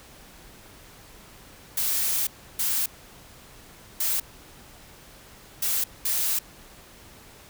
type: noise bursts at uneven times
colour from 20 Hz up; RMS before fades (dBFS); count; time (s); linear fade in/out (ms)
blue; -25; 5; 1.77-2.27 / 2.59-2.86 / 4-4.2 / 5.62-5.84 / 6.05-6.39; 5
effects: pink hiss -49 dBFS RMS until 7.49 s